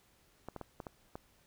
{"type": "clicks", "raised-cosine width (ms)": 1, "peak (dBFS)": -28, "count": 6, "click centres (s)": [0.486, 0.563, 0.613, 0.802, 0.868, 1.155], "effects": ["pink hiss -68 dBFS RMS until 1.46 s"]}